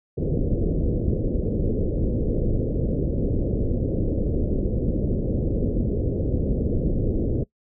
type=low-pass noise; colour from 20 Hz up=pink; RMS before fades=-23 dBFS; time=0.17-7.44 s; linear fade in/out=10 ms; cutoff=520 Hz; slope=48 dB/octave; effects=noise-tail reverb RT60 0.1 s tail -21 dB re dry